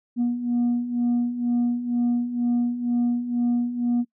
sine beating tone pair, 239.2 / 241.3 Hz, A#3 / B3, +45 / -40 cents, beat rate 2.1 Hz, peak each -25 / -20 dBFS, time 0.16-4.05 s, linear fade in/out 50 ms, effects noise-tail reverb RT60 0.1 s tail -23 dB re dry + tanh soft clip ceiling -17 dBFS

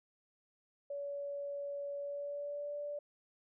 sine tone with pitch glide, 568 to 582.6 Hz, C#5 to D5, +42 to -14 cents, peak -38 dBFS, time 0.9-2.99 s, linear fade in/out 5 ms, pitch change +44 cents, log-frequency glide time 1.97-2.75 s, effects none

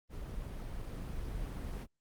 brown noise with level ramp, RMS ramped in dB -42 to -38 dBFS, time 0.09-1.87 s, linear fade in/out 50 ms, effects Opus 24 kbps

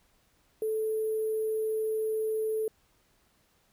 sine tone with sample-and-hold, 436.2 Hz, A4, 15 cents flat, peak -27 dBFS, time 0.62-2.68 s, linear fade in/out 2 ms, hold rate 11025 Hz, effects pink hiss -68 dBFS RMS until 3.72 s

